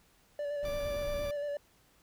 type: tone with vibrato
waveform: triangle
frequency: 580 Hz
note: D5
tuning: 22 cents flat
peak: -31 dBFS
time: 0.39-1.57 s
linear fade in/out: 2 ms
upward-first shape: square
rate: 8.7 Hz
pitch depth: 20 cents each way
type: noise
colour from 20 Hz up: brown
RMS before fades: -41 dBFS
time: 0.63-1.3 s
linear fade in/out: 0 ms
type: tone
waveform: 15% pulse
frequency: 1174.7 Hz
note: D6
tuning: in tune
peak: -38 dBFS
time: 0.65-1.31 s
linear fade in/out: 2 ms
effects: pink hiss -66 dBFS RMS until 2.02 s